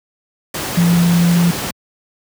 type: tone in noise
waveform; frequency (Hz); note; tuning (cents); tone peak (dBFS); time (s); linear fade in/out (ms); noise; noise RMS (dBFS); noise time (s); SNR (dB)
sine; 172.3; F3; -23; -9; 0.77-1.51; 5; pink; -22; 0.54-1.71; +10
effects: high-pass 100 Hz 12 dB/octave